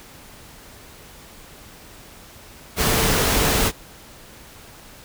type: tone in noise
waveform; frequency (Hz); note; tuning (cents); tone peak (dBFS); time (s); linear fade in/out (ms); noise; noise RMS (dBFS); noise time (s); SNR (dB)
sine; 446; A4; +23; -29; 2.76-3.72; 50; pink; -19; 2.76-3.72; -13
effects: pink hiss -44 dBFS RMS until 5.04 s